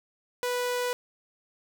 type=tone; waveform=sawtooth; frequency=492.4 Hz; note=B4; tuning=5 cents flat; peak=-23 dBFS; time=0.43-0.93 s; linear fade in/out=0 ms; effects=none